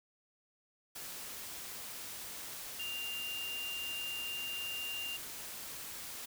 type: tone in noise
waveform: sine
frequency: 2794 Hz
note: F7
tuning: in tune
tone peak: -38 dBFS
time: 2.79-5.17 s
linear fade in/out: 10 ms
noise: white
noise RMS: -45 dBFS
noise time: 0.95-6.26 s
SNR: +4 dB
effects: none